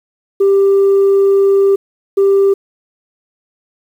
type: tone pair in turn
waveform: sine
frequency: 393.9 / 393.9 Hz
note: G4 / G4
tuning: +8 / +8 cents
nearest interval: unison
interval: 0 cents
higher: neither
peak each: -5 dBFS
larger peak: neither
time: 0.4-1.76 / 2.17-2.54 s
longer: first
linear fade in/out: 10 ms
effects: tanh soft clip ceiling -5 dBFS + 7-bit